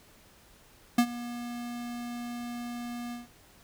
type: tone with ADSR envelope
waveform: square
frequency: 239.9 Hz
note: A#3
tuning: 50 cents sharp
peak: -18 dBFS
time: 0.98-3.28 s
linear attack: 6 ms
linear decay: 69 ms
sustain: -18 dB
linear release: 160 ms
effects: pink hiss -58 dBFS RMS until 3.63 s